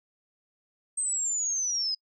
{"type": "linear sweep", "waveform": "sine", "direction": "down", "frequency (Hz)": [8372, 4978], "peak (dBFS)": -26, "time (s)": [0.97, 1.95], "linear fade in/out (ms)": 10, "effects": ["noise-tail reverb RT60 0.1 s tail -26 dB re dry"]}